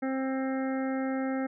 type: harmonic tone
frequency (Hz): 264.9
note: C4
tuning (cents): +22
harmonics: 1 / 2 / 3 / 5 / 6 / 7 / 8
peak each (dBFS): -29 / -35 / -39 / -43 / -45 / -46 / -47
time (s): 0.02-1.47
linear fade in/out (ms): 10
effects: none